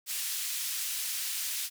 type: band-pass noise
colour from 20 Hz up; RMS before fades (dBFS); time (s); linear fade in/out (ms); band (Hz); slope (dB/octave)
white; -34; 0.06-1.7; 50; 2300 to 16000; 12
effects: none